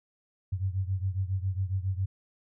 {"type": "beating tone pair", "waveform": "sine", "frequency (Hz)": [92.8, 100.1], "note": ["F#2", "G2"], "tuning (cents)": [6, 37], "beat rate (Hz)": 7.3, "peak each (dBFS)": [-29, -32], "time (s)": [0.52, 2.06], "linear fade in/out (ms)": 10, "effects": []}